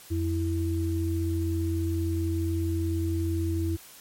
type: tone pair together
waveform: sine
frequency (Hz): 87.3 / 329.6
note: F2 / E4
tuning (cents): 0 / 0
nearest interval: octave + major seventh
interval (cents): 2300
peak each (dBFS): -26 / -29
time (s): 0.1-3.77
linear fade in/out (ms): 20
effects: white hiss -49 dBFS RMS until 4 s + MP3 64 kbps